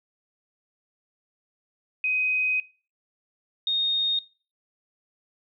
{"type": "tone pair in turn", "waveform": "sine", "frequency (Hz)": [2513, 3702], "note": ["D#7", "A#7"], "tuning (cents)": [17, -13], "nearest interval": "perfect fifth", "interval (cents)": 670, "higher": "second", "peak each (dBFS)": -22, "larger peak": "neither", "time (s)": [[2.04, 2.6], [3.67, 4.19]], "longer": "first", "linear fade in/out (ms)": 2, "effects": ["noise-tail reverb RT60 0.4 s tail -23 dB re dry"]}